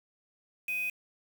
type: tone with quantisation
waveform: sine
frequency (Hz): 2500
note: D#7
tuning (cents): +8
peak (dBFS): -30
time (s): 0.68-0.9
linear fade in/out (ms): 5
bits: 7
effects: none